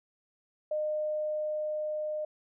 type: tone with level ramp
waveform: sine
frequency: 610 Hz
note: D#5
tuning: 34 cents flat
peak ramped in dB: -28 to -31 dBFS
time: 0.71-2.25 s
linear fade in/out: 5 ms
effects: none